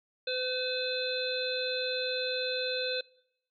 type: harmonic tone with a mistuned harmonic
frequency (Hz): 508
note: B4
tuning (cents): +49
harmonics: 1 / 3 / 5 / 7 / 8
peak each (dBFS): -33 / -39 / -39 / -38 / -36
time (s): 0.27-3.01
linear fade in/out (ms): 5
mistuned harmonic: 5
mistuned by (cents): +22
effects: noise-tail reverb RT60 0.8 s tail -24 dB re dry